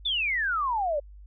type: exponential sweep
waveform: sine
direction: down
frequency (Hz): 3605 to 554.4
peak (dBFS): -24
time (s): 0.05-1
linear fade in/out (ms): 10
effects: added 50 Hz sine -44 dBFS peak until 1.26 s